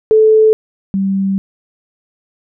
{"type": "tone pair in turn", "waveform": "sine", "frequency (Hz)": [436.1, 194.26], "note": ["A4", "G3"], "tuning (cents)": [-15, -15], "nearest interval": "octave + major second", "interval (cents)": 1400, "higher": "first", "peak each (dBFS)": [-5, -12], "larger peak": "first", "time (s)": [[0.11, 0.53], [0.94, 1.38]], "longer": "second", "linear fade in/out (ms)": 0, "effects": []}